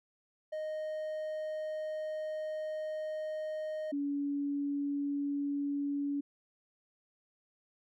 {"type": "tone pair in turn", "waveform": ["triangle", "sine"], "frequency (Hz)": [620, 284.3], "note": ["D#5", "C#4"], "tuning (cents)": [-6, 44], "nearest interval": "octave + minor second", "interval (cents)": 1350, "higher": "first", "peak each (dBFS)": [-33, -31], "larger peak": "second", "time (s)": [[0.52, 3.92], [3.92, 6.21]], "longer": "first", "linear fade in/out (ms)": 10, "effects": []}